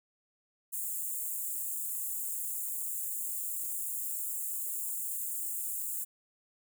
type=high-pass noise; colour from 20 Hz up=white; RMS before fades=-36 dBFS; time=0.72-6.05 s; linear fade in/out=20 ms; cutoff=7000 Hz; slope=96 dB/octave; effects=none